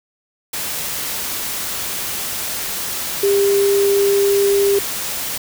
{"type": "tone in noise", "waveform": "sine", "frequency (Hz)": 399.6, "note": "G4", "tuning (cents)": 33, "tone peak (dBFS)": -12, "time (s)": [3.23, 4.79], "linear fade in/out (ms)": 5, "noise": "white", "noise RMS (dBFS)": -24, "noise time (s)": [0.53, 5.38], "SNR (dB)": 9, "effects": []}